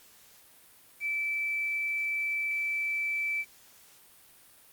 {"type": "tone with quantisation", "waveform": "sine", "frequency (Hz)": 2320, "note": "D7", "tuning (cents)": -22, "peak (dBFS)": -28, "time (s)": [1, 3.45], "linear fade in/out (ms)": 50, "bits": 9, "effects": ["white hiss -57 dBFS RMS until 4.72 s", "Opus 48 kbps"]}